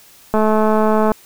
click train, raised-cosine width 1 ms, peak -3 dBFS, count 169, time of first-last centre 0.34-1.118 s, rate 216 Hz, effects white hiss -46 dBFS RMS until 1.25 s

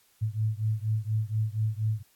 sine beating tone pair, 107.2 / 111.4 Hz, A2 / A2, -45 / +22 cents, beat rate 4.2 Hz, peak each -28 / -29 dBFS, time 0.21-2.03 s, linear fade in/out 20 ms, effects white hiss -64 dBFS RMS until 2.15 s + AAC 64 kbps

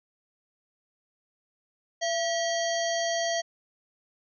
harmonic tone with a mistuned harmonic, 644 Hz, E5, 41 cents flat, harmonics 1 / 3 / 5 / 7 / 9 / 10, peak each -27 / -34 / -36 / -36 / -37 / -39 dBFS, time 2.01-3.42 s, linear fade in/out 20 ms, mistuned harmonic 1, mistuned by +84 cents, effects none

